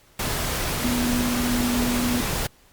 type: tone in noise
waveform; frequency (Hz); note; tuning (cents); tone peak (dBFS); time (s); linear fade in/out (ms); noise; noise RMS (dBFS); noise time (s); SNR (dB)
sine; 243.9; B3; -21; -22; 0.84-2.21; 5; pink; -26; 0.19-2.47; +1
effects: pink hiss -56 dBFS RMS until 2.72 s + Opus 48 kbps